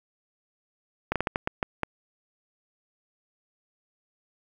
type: slowing click train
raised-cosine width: 0.5 ms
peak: -10 dBFS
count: 8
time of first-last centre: 1.12-1.833 s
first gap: 37 ms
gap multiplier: 1.33
effects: 8-bit